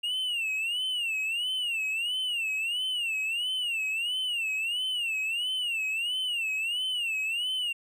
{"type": "tone with vibrato", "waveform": "triangle", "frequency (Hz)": 2794, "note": "F7", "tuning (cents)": 0, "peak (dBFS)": -26, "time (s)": [0.03, 7.73], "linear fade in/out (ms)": 10, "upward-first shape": "sine", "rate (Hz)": 1.5, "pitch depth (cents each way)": 160, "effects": []}